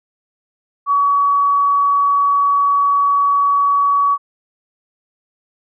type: tone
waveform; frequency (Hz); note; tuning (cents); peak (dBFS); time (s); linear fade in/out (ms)
sine; 1132; C#6; +36; -11; 0.86-4.18; 50
effects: none